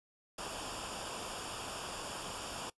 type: noise with comb filter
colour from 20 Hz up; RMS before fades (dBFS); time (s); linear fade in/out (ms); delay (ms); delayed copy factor
pink; -42; 0.38-2.7; 5; 0.49; -0.7
effects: noise-tail reverb RT60 0.1 s tail -20 dB re dry + resampled to 24000 Hz